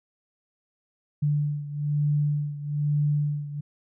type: beating tone pair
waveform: sine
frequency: 146.83 / 147.93 Hz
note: D3 / D3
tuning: 0 / +13 cents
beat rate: 1.1 Hz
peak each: -24 / -28 dBFS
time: 1.22-3.61 s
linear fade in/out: 10 ms
effects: none